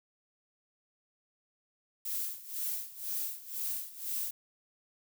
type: noise with tremolo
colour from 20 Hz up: violet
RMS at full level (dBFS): -34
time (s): 2.05-4.31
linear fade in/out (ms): 5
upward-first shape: sine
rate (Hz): 2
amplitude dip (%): 85
effects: none